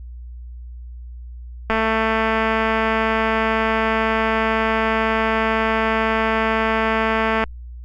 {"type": "click train", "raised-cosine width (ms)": 0.5, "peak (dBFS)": -5, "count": 1275, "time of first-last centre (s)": [1.7, 7.439], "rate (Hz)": 222, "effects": ["added 60 Hz sine -32 dBFS peak until 7.84 s", "Opus 48 kbps"]}